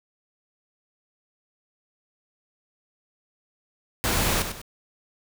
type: noise with echo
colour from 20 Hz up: pink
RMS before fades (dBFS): -24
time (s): 4.04-4.42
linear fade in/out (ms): 0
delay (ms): 98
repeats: 2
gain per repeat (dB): -8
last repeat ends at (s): 4.616
effects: none